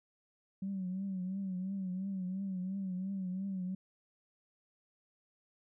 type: tone with vibrato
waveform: sine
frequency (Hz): 189.2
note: F#3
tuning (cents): +39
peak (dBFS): -34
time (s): 0.62-3.75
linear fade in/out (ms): 5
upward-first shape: triangle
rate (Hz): 2.9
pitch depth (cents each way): 88
effects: tanh soft clip ceiling -30 dBFS